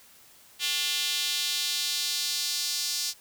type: tone with high-pass filter sweep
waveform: square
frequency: 160 Hz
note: D#3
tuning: 49 cents sharp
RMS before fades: -29 dBFS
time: 0.59-3.14 s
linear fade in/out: 50 ms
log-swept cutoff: 3200 to 4900 Hz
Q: 2.2
effects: white hiss -55 dBFS RMS until 3.2 s